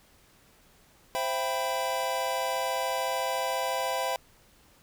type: chord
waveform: square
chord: C major seventh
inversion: none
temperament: equal with one note detuned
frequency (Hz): 523.3 / 670 / 784 / 987.8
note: C5 / E5 / G5 / B5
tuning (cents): 0 / +28 / 0 / 0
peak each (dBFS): -34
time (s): 1.15-4.16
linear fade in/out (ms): 0
effects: pink hiss -60 dBFS RMS until 4.82 s